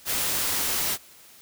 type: noise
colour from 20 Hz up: white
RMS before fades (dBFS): -26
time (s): 0.05-0.98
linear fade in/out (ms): 50
effects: white hiss -51 dBFS RMS until 1.41 s